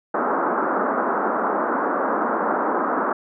white band-pass noise, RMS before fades -22 dBFS, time 0.14-3.13 s, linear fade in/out 5 ms, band 210 to 1400 Hz, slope 48 dB/octave, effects none

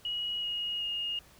sine tone with pitch steps, 2904 / 2876 / 2848 Hz, F#7 / F#7 / F7, -33 / -50 / +33 cents, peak -31 dBFS, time 0.05-1.19 s, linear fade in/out 2 ms, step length 380 ms, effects pink hiss -58 dBFS RMS until 1.39 s

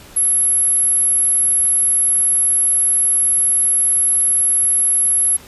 sine tone, 11175 Hz, F9, in tune, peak -12 dBFS, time 0.16-5.37 s, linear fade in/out 10 ms, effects pink hiss -41 dBFS RMS until 5.47 s + resampled to 32000 Hz

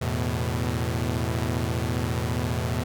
sawtooth chord, E suspended fourth, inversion none, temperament equal with one note detuned, 82.41 / 110 / 124.76 Hz, E2 / A2 / B2, 0 / 0 / +18 cents, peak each -25 dBFS, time 0.01-2.84 s, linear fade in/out 10 ms, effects none

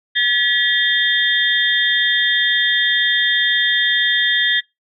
sine tone cluster, 1714 / 1936 / 3229 / 3594 Hz, A6 / B6 / G#7 / A7, -46 / -35 / -49 / +36 cents, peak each -19 dBFS, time 0.15-4.61 s, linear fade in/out 20 ms, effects noise-tail reverb RT60 0.2 s tail -23 dB re dry

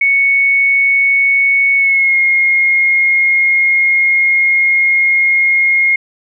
sine tone with pitch glide, 2217 to 2145 Hz, C#7 to C7, 0 to +42 cents, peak -8 dBFS, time 0.01-5.96 s, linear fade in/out 5 ms, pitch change -58 cents, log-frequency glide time 1.76-2.17 s, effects none

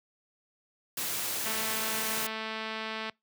white noise, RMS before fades -33 dBFS, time 0.97-2.27 s, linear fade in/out 5 ms
click train, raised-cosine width 0.3 ms, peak -20 dBFS, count 361, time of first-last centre 1.46-3.096 s, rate 220 Hz
effects noise-tail reverb RT60 0.2 s tail -26 dB re dry + high-pass 100 Hz 12 dB/octave

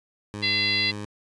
15% pulse tone, 103.83 Hz, G#2, in tune, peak -26 dBFS, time 0.34-1.05 s, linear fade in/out 0 ms
harmonic tone, 680 Hz, F5, 46 cents flat, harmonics 3 / 4 / 5 / 6 / 7, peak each -26 / -29 / -30 / -26 / -29 dBFS, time 0.42-0.92 s, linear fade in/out 20 ms
effects resampled to 22050 Hz

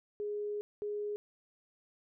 sine tone bursts at uneven times, 415.3 Hz, G#4, in tune, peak -34 dBFS, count 2, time 0.2-0.61 / 0.82-1.16 s, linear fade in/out 0 ms, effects none

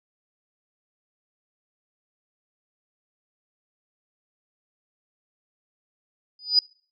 sine tone with exponential growth, 4951 Hz, D#8, 9 cents flat, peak -11 dBFS, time 6.39-6.59 s, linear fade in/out 2 ms, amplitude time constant 43 ms, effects noise-tail reverb RT60 0.5 s tail -26 dB re dry

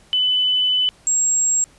sine tone pair in turn, 3004 / 7570 Hz, F#7 / A#8, +26 / +26 cents, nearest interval octave + major third, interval 1600 cents, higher second, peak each -15 dBFS, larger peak neither, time 0.13-0.89 / 1.07-1.64 s, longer first, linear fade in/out 0 ms, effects pink hiss -52 dBFS RMS until 1.78 s + resampled to 24000 Hz

